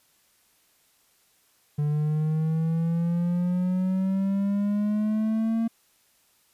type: exponential sweep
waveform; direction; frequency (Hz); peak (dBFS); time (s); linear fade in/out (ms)
triangle; up; 146.83 to 229; -20; 1.78-5.68; 10
effects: white hiss -64 dBFS RMS until 6.53 s + resampled to 32000 Hz